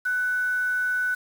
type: tone with quantisation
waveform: sine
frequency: 1493 Hz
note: F#6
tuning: 15 cents sharp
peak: -22 dBFS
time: 0.05-1.15 s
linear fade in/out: 10 ms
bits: 7
effects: none